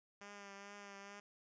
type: tone with vibrato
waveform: 5% pulse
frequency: 200.9 Hz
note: G3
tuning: 43 cents sharp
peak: -40 dBFS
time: 0.21-1.2 s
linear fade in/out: 2 ms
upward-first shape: triangle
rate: 2.3 Hz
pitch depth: 31 cents each way
effects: resampled to 16000 Hz